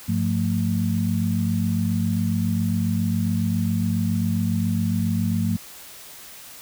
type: tone cluster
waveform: sine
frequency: 101.2 / 176.8 / 224.1 Hz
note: G#2 / F3 / A3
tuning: -44 / +22 / +32 cents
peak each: -24 dBFS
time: 0.08-5.57 s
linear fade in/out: 10 ms
effects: white hiss -42 dBFS RMS until 6.61 s